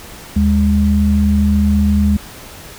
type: tone pair together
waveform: sine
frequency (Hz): 76.74 / 205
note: D#2 / G#3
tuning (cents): -23 / -22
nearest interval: octave + perfect fourth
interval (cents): 1701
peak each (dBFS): -13 / -12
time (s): 0.36-2.17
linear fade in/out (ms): 5
effects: pink hiss -35 dBFS RMS until 2.78 s